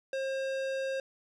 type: tone with tanh clipping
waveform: sine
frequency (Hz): 535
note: C5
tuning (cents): +38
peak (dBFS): -33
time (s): 0.13-1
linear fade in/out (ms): 2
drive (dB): 18
effects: none